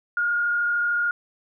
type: tone with frequency modulation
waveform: sine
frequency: 1423 Hz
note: F6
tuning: 32 cents sharp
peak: -20 dBFS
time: 0.17-1.11 s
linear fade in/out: 2 ms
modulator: 33.4 Hz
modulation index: 0.53
effects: none